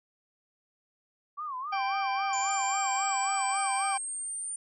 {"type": "tone with vibrato", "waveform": "sine", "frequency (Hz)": 1117, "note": "C#6", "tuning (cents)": 13, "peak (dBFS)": -33, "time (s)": [1.37, 3.98], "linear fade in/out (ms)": 20, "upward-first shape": "sine", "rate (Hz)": 3.7, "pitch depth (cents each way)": 180}
{"type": "harmonic tone", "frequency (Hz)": 784, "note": "G5", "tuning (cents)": 0, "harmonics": [1, 2, 3, 4, 6, 7], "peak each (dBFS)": [-29, -40, -36, -45, -45, -50], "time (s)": [1.72, 3.98], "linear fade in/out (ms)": 10}
{"type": "exponential sweep", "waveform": "sine", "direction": "up", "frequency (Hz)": [7040, 9040], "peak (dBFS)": -33, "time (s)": [2.33, 4.56], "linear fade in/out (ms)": 2}
{"effects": []}